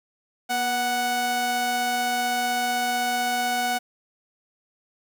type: tone pair together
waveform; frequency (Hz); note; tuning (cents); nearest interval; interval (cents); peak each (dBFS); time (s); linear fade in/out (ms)
sawtooth; 241.4 / 740; B3 / F#5; -39 / 0; octave + perfect fifth; 1939; -29 / -19; 0.49-3.79; 20
effects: 9-bit